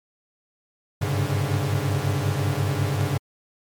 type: tone cluster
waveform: 45% pulse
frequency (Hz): 97 / 102.5 / 134.5 / 143.9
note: G2 / G#2 / C3 / D3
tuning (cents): -18 / -22 / +48 / -35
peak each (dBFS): -27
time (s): 1.01-3.18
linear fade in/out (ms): 10
effects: MP3 96 kbps